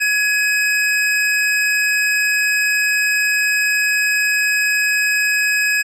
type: tone pair together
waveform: square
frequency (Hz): 1679 / 2535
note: G#6 / D#7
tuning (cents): +18 / +32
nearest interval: perfect fifth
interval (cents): 714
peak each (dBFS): -18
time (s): 0-5.83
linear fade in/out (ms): 20
effects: low-pass 12000 Hz 12 dB/octave